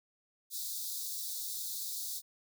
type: high-pass noise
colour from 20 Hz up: white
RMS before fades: -39 dBFS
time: 0.5-2.22 s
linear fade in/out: 50 ms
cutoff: 3600 Hz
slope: 96 dB/octave
effects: none